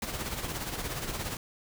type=noise with tremolo; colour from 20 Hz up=pink; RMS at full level=-33 dBFS; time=0.02-1.37 s; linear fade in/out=2 ms; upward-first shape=sine; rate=17 Hz; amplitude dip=55%; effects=none